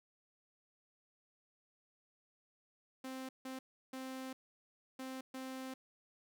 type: tone bursts at uneven times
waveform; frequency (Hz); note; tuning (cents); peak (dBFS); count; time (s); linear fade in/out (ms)
sawtooth; 261.6; C4; 0; -39; 5; 3.04-3.29 / 3.45-3.59 / 3.93-4.33 / 4.99-5.21 / 5.34-5.74; 5
effects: none